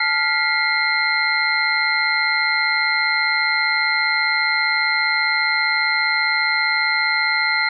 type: tone cluster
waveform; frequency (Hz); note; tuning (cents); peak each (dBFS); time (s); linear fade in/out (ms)
sine; 871 / 1400 / 1962 / 2117 / 4145; A5 / F6 / B6 / C7 / C8; -18 / +4 / -12 / +20 / -17; -26 / -23 / -23 / -20 / -24; 0-7.69; 5
effects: none